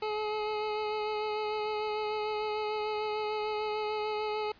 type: tone with vibrato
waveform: 25% pulse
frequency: 426 Hz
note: G#4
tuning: 44 cents sharp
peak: -27 dBFS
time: 0.02-4.52 s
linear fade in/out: 5 ms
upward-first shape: sine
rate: 6.7 Hz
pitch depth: 17 cents each way
effects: pink hiss -59 dBFS RMS until 4.59 s + resampled to 11025 Hz